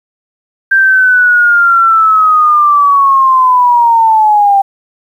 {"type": "linear sweep", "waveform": "sine", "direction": "down", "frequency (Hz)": [1583, 782], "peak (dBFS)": -4, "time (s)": [0.71, 4.62], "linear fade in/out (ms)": 10, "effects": ["7-bit"]}